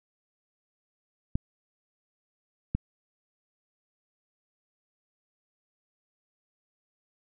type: clicks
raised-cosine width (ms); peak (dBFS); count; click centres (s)
5; -14; 2; 1.355 / 2.75
effects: none